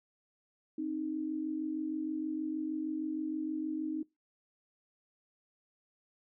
sine tone pair together, 264.7 / 311.1 Hz, C4 / D#4, +20 / 0 cents, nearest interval minor third, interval 280 cents, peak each -39 / -34 dBFS, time 0.78-4.03 s, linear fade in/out 5 ms, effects noise-tail reverb RT60 0.2 s tail -22 dB re dry

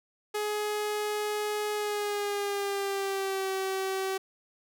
sawtooth tone with pitch glide, 420 to 382.9 Hz, G#4 to G4, +19 to -41 cents, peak -25 dBFS, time 0.34-4.18 s, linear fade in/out 10 ms, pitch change -160 cents, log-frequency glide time 1.74-3.5 s, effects none

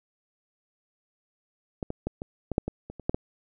clicks, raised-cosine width 2 ms, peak -17 / -18 / -15 / -21 / -16 / -8 / -17 / -25 / -27 / -10 / -13 dBFS, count 11, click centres 1.828 / 1.904 / 2.07 / 2.219 / 2.517 / 2.581 / 2.68 / 2.9 / 2.997 / 3.095 / 3.145 s, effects none

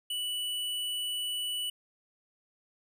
square tone, 2960 Hz, F#7, in tune, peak -32 dBFS, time 0.1-1.7 s, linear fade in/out 5 ms, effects none

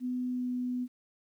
sine tone with pitch glide, 250.4 to 248.8 Hz, B3 to B3, +24 to +13 cents, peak -30 dBFS, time 0-0.88 s, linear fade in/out 50 ms, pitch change -11 cents, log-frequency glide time 0.27-0.5 s, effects 11-bit

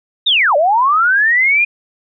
sine linear two-way sweep, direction down then up, 3806 to 554.4 to 2463 Hz, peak -9 dBFS, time 0.26-1.65 s, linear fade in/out 10 ms, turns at 0.56 s, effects none

